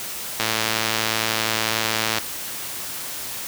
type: click train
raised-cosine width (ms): 0.2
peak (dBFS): -3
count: 199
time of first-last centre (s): 0.4-2.184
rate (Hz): 111
effects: white hiss -31 dBFS RMS until 3.47 s + high-pass 60 Hz 12 dB/octave